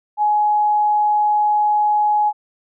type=tone; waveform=sine; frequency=840 Hz; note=G#5; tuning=19 cents sharp; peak=-13 dBFS; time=0.17-2.33 s; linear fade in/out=50 ms; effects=none